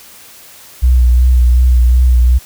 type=tone with vibrato; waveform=sine; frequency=61.74 Hz; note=B1; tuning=in tune; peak=-5 dBFS; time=0.82-2.39 s; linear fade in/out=20 ms; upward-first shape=sine; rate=2.7 Hz; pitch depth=36 cents each way; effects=white hiss -38 dBFS RMS until 2.45 s